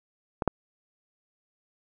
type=clicks; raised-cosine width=1 ms; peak=-14 / -7 dBFS; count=2; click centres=0.422 / 0.477 s; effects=none